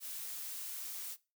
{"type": "noise", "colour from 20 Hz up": "blue", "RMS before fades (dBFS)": -43, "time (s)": [0, 1.17], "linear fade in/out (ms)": 50, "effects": ["noise-tail reverb RT60 0.3 s tail -21 dB re dry"]}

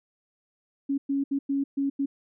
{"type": "tone bursts at uneven times", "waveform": "sine", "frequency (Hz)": 277.2, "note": "C#4", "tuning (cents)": 0, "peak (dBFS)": -23, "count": 6, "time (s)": [[0.89, 0.98], [1.09, 1.24], [1.31, 1.39], [1.49, 1.64], [1.77, 1.9], [1.99, 2.06]], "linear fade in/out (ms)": 10, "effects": []}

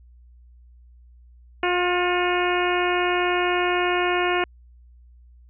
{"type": "harmonic tone with a mistuned harmonic", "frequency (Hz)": 356.3, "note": "F4", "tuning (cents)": 35, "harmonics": [1, 2, 3, 4, 5, 6, 7, 8], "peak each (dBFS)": [-23, -26, -28, -29, -30, -31, -31, -32], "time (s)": [1.63, 4.44], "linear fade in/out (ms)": 2, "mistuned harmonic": 6, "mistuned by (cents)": 38, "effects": ["added 60 Hz sine -47 dBFS peak until 5.49 s"]}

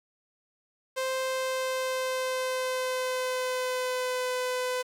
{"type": "tone with pitch glide", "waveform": "sawtooth", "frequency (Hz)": [522, 503.9], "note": ["C5", "B4"], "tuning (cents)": [-4, 35], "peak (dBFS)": -24, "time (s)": [0.96, 4.83], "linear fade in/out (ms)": 20, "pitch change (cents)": -61, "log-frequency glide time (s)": [1.2, 4.34], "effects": ["low-pass 12000 Hz 12 dB/octave", "9-bit"]}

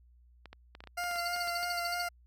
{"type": "clicks", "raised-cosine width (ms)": 0.3, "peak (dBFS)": -31, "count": 12, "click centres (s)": [0.457, 0.53, 0.751, 0.805, 0.839, 0.873, 1.039, 1.113, 1.159, 1.363, 1.474, 1.631]}
{"type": "tone with vibrato", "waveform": "20% pulse", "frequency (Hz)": 698.5, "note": "F5", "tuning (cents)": 0, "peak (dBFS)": -28, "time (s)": [0.97, 2.09], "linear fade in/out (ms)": 10, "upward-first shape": "sine", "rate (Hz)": 3.2, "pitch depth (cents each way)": 18}
{"type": "tone bursts", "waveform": "triangle", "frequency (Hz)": 4529, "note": "C#8", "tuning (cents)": 36, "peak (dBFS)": -33, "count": 12, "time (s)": [1.18, 2.021], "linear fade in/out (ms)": 5, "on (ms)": 27, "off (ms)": 47}
{"effects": ["added 60 Hz sine -58 dBFS peak until 2.26 s"]}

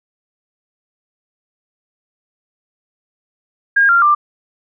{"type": "tone with pitch steps", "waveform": "sine", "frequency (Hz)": [1620, 1386.1, 1185.9], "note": ["G#6", "F6", "D6"], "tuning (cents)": [-43, -13, 16], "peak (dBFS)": -8, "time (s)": [3.76, 4.15], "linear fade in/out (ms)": 10, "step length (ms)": 130, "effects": []}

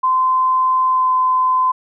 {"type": "tone with pitch glide", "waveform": "sine", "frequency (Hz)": [1032, 1024.9], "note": ["C6", "C6"], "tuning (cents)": [-24, -36], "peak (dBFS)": -12, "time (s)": [0.03, 1.72], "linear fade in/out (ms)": 10, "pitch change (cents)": -12, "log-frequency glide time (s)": [0.89, 1.11], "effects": []}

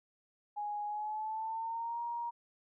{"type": "tone with pitch glide", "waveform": "sine", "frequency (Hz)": [830.6, 943.1], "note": ["G#5", "A#5"], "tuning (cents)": [0, 20], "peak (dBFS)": -35, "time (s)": [0.56, 2.31], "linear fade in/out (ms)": 20, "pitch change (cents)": 220, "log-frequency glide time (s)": [0.86, 2.01], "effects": []}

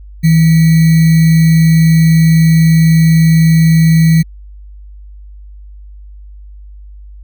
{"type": "tone with sample-and-hold", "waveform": "sine", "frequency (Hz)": 161.9, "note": "E3", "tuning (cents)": -31, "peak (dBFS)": -4, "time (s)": [0.23, 4.23], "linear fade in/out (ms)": 20, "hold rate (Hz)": 2100, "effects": ["added 50 Hz sine -30 dBFS peak until 7.23 s"]}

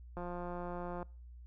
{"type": "click train", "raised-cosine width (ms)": 1, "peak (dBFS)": -29, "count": 152, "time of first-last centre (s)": [0.17, 1.028], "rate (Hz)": 176, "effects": ["noise-tail reverb RT60 0.4 s tail -24 dB re dry", "added 60 Hz sine -49 dBFS peak until 1.46 s"]}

